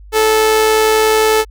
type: tone with amplitude modulation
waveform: sawtooth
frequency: 436.3 Hz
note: A4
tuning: 15 cents flat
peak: -4 dBFS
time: 0.12-1.45 s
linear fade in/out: 50 ms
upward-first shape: sine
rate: 111 Hz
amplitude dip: 35%
effects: added 50 Hz sine -34 dBFS peak until 1.5 s